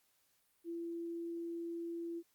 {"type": "tone", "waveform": "sine", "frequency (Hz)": 337.7, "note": "E4", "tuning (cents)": 42, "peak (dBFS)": -39, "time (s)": [0.64, 2.23], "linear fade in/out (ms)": 50, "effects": ["white hiss -75 dBFS RMS until 2.34 s", "Opus 48 kbps"]}